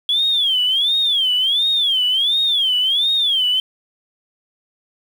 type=tone with vibrato; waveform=triangle; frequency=3322 Hz; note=G#7; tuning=in tune; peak=-11 dBFS; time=0.09-3.6 s; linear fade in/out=2 ms; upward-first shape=sine; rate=1.4 Hz; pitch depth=200 cents each way; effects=tanh soft clip ceiling -12 dBFS + 7-bit